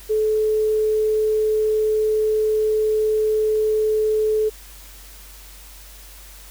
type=tone; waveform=sine; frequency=431.5 Hz; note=A4; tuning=34 cents flat; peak=-16 dBFS; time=0.09-4.5 s; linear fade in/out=20 ms; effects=added 48 Hz sine -42 dBFS peak until 6.5 s + white hiss -44 dBFS RMS until 6.5 s